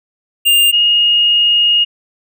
square / sine tone pair in turn, 2805 / 2859 Hz, F7 / F7, +7 / +40 cents, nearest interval unison, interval 33 cents, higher second, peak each -8 dBFS, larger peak neither, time 0.45-0.72 / 0.72-1.85 s, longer second, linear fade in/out 20 ms, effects none

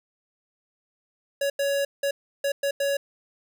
square tone bursts at uneven times, 560 Hz, C#5, 18 cents sharp, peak -23 dBFS, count 6, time 1.41-1.5 / 1.59-1.85 / 2.03-2.11 / 2.44-2.52 / 2.63-2.71 / 2.8-2.97 s, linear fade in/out 5 ms, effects none

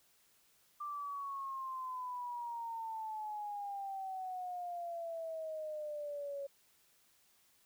sine exponential sweep, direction down, 1185 to 554.4 Hz, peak -39 dBFS, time 0.8-6.47 s, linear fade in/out 10 ms, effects white hiss -70 dBFS RMS until 7.65 s

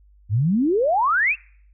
sine exponential sweep, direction up, 93.6 to 2774 Hz, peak -16 dBFS, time 0.29-1.36 s, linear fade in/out 50 ms, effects noise-tail reverb RT60 0.6 s tail -25 dB re dry + added 50 Hz sine -50 dBFS peak until 1.73 s

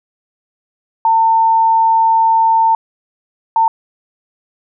sine tone bursts at uneven times, 900 Hz, A5, 39 cents sharp, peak -8 dBFS, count 2, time 1.05-2.75 / 3.56-3.68 s, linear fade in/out 2 ms, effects none

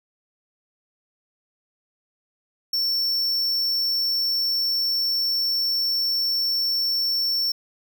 square tone, 5430 Hz, F8, 50 cents flat, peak -21 dBFS, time 2.73-7.52 s, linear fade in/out 5 ms, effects none

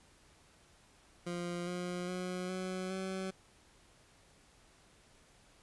20% pulse tone with pitch steps, 174.61 / 178.18 / 181.81 / 185.53 / 189.32 Hz, F3 / F3 / F#3 / F#3 / F#3, 0 / +35 / -30 / +5 / +40 cents, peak -32 dBFS, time 1.26-3.31 s, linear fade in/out 10 ms, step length 410 ms, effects pink hiss -64 dBFS RMS until 5.62 s + resampled to 24000 Hz

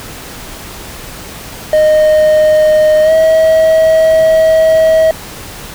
triangle tone with pitch glide, 617 to 640.2 Hz, D#5 to D#5, -15 to +49 cents, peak -3 dBFS, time 1.73-5.11 s, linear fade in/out 2 ms, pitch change +64 cents, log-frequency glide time 3.03-3.12 s, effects pink hiss -28 dBFS RMS until 5.74 s

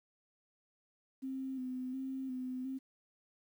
sine tone with vibrato, 260 Hz, C4, 11 cents flat, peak -37 dBFS, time 1.22-2.79 s, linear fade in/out 20 ms, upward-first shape square, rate 1.4 Hz, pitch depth 33 cents each way, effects 11-bit

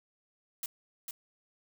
blue noise with echo, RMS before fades -36 dBFS, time 0.63-0.66 s, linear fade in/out 2 ms, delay 450 ms, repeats 1, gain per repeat -4 dB, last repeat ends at 1.11 s, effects none

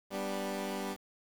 15% pulse chord, G major, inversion none, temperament equal, 196 / 246.9 / 293.7 Hz, G3 / B3 / D4, 0 / 0 / 0 cents, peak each -31 / -35 / -35 dBFS, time 0.1-0.97 s, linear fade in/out 50 ms, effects 9-bit

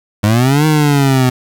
25% pulse linear two-way sweep, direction up then down, 100.6 to 156.5 to 125.3 Hz, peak -5 dBFS, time 0.23-1.3 s, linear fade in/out 10 ms, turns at 0.66 s, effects 7-bit

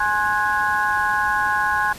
sine tone cluster, 838 / 1060 / 1471 / 1657 Hz, G#5 / C6 / F#6 / G#6, +15 / +22 / -11 / -4 cents, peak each -23 dBFS, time 0-1.93 s, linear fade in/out 5 ms, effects pink hiss -38 dBFS RMS until 1.98 s + resampled to 32000 Hz

